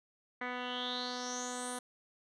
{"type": "tone with low-pass filter sweep", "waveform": "10% pulse", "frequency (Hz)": 248.2, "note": "B3", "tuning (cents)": 9, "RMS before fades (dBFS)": -39, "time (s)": [0.41, 1.79], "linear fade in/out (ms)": 5, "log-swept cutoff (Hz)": [2100, 10000], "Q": 7.8, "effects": []}